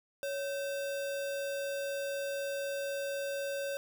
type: tone with sample-and-hold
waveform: sine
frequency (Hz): 558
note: C#5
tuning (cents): +11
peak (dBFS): -33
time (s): 0.23-3.77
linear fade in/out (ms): 0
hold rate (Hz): 2100
effects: none